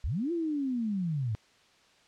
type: linear two-way sweep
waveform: sine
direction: up then down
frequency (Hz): 44.01 to 349.2 to 101.5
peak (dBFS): -28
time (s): 0.04-1.35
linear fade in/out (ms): 0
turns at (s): 0.32
effects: white hiss -62 dBFS RMS until 2.07 s + low-pass 5000 Hz 12 dB/octave